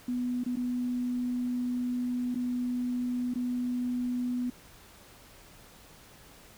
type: tone with dropouts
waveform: sine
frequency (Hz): 246.9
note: B3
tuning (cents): 0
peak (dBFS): -28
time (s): 0.08-4.5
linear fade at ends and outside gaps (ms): 5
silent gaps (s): 0.437-0.461 / 0.558-0.569 / 2.346-2.355 / 3.339-3.356
effects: pink hiss -54 dBFS RMS until 6.57 s